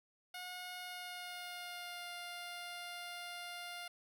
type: tone with pitch glide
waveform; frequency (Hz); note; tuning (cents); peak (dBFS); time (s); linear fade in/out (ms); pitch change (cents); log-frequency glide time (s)
10% pulse; 723 to 702.4; F#5 to F5; -40 to +10; -36; 0.34-3.88; 5; -50; 0.78-2.12
effects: none